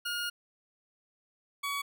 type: tone pair in turn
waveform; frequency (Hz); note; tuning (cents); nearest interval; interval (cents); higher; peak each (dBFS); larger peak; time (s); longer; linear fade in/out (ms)
20% pulse; 1428 / 1129.5; F6 / C#6; +38 / +32; major third; 406; first; -27; neither; 0.05-0.3 / 1.63-1.82; first; 10
effects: none